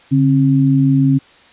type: tone pair together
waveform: sine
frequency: 142.18 / 268.4 Hz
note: C#3 / C4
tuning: +44 / +44 cents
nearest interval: major seventh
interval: 1100 cents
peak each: -12 dBFS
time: 0.11-1.19 s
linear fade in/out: 20 ms
effects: white hiss -46 dBFS RMS until 1.52 s + resampled to 8000 Hz